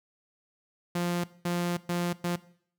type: tone bursts at uneven times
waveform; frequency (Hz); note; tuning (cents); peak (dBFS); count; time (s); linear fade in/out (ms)
sawtooth; 174.61; F3; 0; -23; 4; 0.95-1.24 / 1.45-1.77 / 1.89-2.13 / 2.24-2.36; 5
effects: noise-tail reverb RT60 0.6 s tail -19 dB re dry